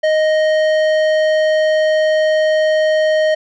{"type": "tone with tanh clipping", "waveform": "triangle", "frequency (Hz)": 622.3, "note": "D#5", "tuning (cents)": 0, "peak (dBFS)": -13, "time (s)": [0.03, 3.35], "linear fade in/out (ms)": 10, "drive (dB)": 17, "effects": []}